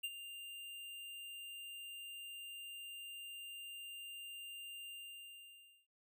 square tone with ADSR envelope, 2794 Hz, F7, in tune, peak -37 dBFS, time 0.03-5.87 s, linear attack 14 ms, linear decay 43 ms, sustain -11 dB, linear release 980 ms, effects none

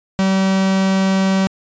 45% pulse tone, 191.7 Hz, G3, 38 cents flat, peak -13 dBFS, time 0.19-1.47 s, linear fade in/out 0 ms, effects resampled to 16000 Hz

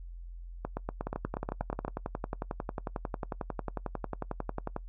two click trains, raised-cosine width 1 ms, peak -19 / -19 dBFS, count 42 / 11, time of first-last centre 1.07-4.764 / 0.65-1.849 s, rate 11.1 / 8.34 Hz, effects noise-tail reverb RT60 0.1 s tail -22 dB re dry + added 43 Hz sine -41 dBFS peak until 4.88 s

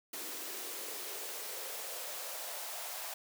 white noise with high-pass filter sweep, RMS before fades -42 dBFS, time 0.13-3.14 s, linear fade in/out 5 ms, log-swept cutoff 320 to 730 Hz, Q 3, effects none

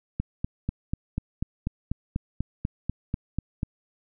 click train, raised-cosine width 5 ms, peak -14 dBFS, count 15, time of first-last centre 0.2-3.631 s, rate 4.08 Hz, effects none

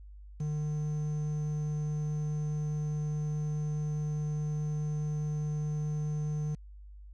triangle tone with quantisation, 150.8 Hz, D3, 46 cents sharp, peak -28 dBFS, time 0.4-6.55 s, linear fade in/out 5 ms, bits 9, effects added 50 Hz sine -46 dBFS peak until 7.13 s + resampled to 22050 Hz

